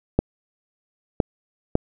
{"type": "clicks", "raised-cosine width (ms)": 2, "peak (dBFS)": -3, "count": 3, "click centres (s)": [0.19, 1.202, 1.754], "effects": []}